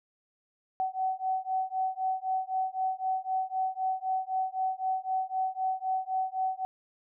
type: beating tone pair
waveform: sine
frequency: 753 / 756.9 Hz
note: F#5 / F#5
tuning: +30 / +39 cents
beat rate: 3.9 Hz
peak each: -31 / -31 dBFS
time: 0.8-6.65 s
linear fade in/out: 0 ms
effects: none